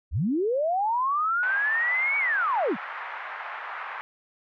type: linear two-way sweep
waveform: sine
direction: up then down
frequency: 49.76 to 2272 to 145.1 Hz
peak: -22 dBFS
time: 0.11-2.77 s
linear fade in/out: 50 ms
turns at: 2.18 s
type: band-pass noise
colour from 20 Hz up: pink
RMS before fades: -36 dBFS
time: 1.43-4.01 s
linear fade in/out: 0 ms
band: 860 to 2000 Hz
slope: 24 dB/octave
effects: none